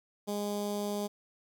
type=tone with notch filter; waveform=15% pulse; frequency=205.4 Hz; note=G#3; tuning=19 cents flat; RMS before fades=-34 dBFS; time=0.27-1.08 s; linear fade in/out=20 ms; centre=1900 Hz; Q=0.75; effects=none

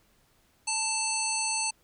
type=harmonic tone; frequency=884 Hz; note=A5; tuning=8 cents sharp; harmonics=1 / 3 / 5 / 7 / 9 / 10; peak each=-34 / -34 / -34 / -34 / -34 / -34 dBFS; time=0.67-1.71 s; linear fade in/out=10 ms; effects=pink hiss -66 dBFS RMS until 1.83 s

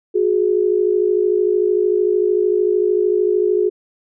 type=tone pair together; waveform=sine; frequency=364.8 / 418.1 Hz; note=F#4 / G#4; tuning=-24 / +12 cents; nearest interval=major second; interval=236 cents; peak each=-16 dBFS; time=0.14-3.7 s; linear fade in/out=20 ms; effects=none

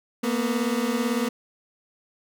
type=beating tone pair; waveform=30% pulse; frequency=228.7 / 246.7 Hz; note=A#3 / B3; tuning=-33 / -2 cents; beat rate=18 Hz; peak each=-23 dBFS; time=0.23-1.29 s; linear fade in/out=10 ms; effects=none

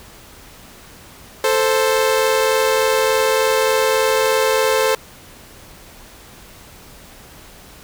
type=tone pair together; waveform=sawtooth; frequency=440.6 / 524 Hz; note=A4 / C5; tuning=+2 / +2 cents; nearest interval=minor third; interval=300 cents; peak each=-13 dBFS; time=1.44-4.95 s; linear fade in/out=2 ms; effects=pink hiss -42 dBFS RMS until 7.83 s

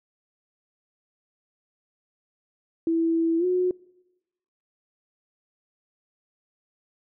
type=tone with pitch glide; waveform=sine; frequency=329.6 to 363.6 Hz; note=E4 to F#4; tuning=0 to -30 cents; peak=-20 dBFS; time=2.87-3.71 s; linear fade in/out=2 ms; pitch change=+170 cents; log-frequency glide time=3.38-3.45 s; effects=noise-tail reverb RT60 1.0 s tail -24 dB re dry

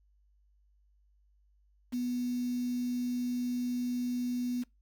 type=tone with quantisation; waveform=sine; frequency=246 Hz; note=B3; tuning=7 cents flat; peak=-30 dBFS; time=1.92-4.64 s; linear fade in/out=20 ms; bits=8; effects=noise-tail reverb RT60 0.2 s tail -23 dB re dry + added 50 Hz sine -64 dBFS peak until 4.81 s

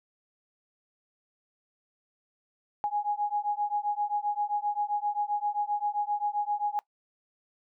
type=beating tone pair; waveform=sine; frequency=825 / 832.6 Hz; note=G#5 / G#5; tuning=-12 / +4 cents; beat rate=7.6 Hz; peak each=-30 / -30 dBFS; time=2.84-6.79 s; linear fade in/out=0 ms; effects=noise-tail reverb RT60 0.1 s tail -22 dB re dry

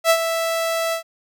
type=tone with ADSR envelope; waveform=sawtooth; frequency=659.3 Hz; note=E5; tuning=in tune; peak=-7 dBFS; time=0.04-1.03 s; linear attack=60 ms; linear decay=69 ms; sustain=-9 dB; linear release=100 ms; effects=none

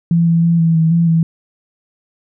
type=tone with pitch steps; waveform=sine; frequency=168.5 / 166.9 / 168.5 / 164.6 / 161.5 / 168.5 / 164 Hz; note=E3 / E3 / E3 / E3 / E3 / E3 / E3; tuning=+38 / +22 / +38 / -2 / -35 / +38 / -9 cents; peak=-9 dBFS; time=0.11-1.23 s; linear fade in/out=2 ms; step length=160 ms; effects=none

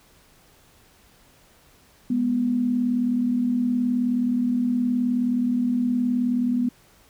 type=tone pair together; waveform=sine; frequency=206.7 / 245.8 Hz; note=G#3 / B3; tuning=-8 / -8 cents; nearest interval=minor third; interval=300 cents; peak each=-28 / -20 dBFS; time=2.1-6.69 s; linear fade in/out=5 ms; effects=pink hiss -56 dBFS RMS until 7.09 s

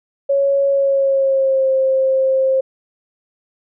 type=tone with pitch glide; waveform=sine; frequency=555 to 529.6 Hz; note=C#5 to C5; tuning=+2 to +21 cents; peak=-12 dBFS; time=0.29-2.61 s; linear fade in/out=10 ms; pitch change=-81 cents; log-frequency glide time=0.69-1.7 s; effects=none

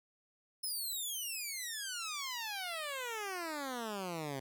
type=exponential sweep; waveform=10% pulse; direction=down; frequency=5274 to 130.81 Hz; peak=-30 dBFS; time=0.63-4.4 s; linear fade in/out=10 ms; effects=none

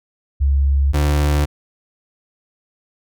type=tone pair in turn; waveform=sine / 35% pulse; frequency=69.3 / 73.42 Hz; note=C#2 / D2; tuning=0 / 0 cents; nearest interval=minor second; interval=100 cents; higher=second; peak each=-12 dBFS; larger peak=neither; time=0.4-0.93 / 0.93-1.46 s; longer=neither; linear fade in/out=20 ms; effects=none

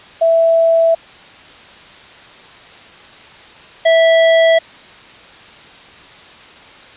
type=tone pair in turn; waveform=sine / square; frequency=660 / 656.4 Hz; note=E5 / E5; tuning=+2 / -8 cents; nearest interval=unison; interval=10 cents; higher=first; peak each=-8 dBFS; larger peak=neither; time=0.21-0.95 / 3.85-4.59 s; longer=neither; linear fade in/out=10 ms; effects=white hiss -39 dBFS RMS until 6.96 s + resampled to 8000 Hz

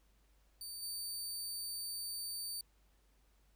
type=tone with level steps; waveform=20% pulse; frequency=4594 Hz; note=D8; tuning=39 cents flat; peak=-38 / -34 dBFS; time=0.61-2.61 s; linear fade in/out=2 ms; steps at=0.82 s; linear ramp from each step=10 ms; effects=added 50 Hz sine -68 dBFS peak until 3.55 s + pink hiss -75 dBFS RMS until 3.55 s

